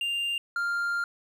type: tone pair in turn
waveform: triangle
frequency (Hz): 2794 / 1397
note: F7 / F6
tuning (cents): 0 / 0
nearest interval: octave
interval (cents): 1200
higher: first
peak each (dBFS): -25 / -24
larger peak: second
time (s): 0.01-0.38 / 0.56-1.04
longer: second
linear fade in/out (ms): 2
effects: none